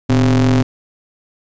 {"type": "ring-modulated tone", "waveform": "square", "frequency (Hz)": 69.3, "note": "C#2", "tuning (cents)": 0, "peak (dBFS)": -8, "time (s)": [0.09, 0.63], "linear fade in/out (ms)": 10, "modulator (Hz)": 186, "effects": ["resampled to 16000 Hz", "8-bit"]}